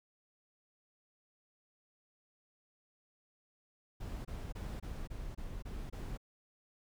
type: noise bursts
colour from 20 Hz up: brown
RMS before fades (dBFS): -42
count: 8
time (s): 4-6.175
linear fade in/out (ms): 10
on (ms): 250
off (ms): 25
effects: none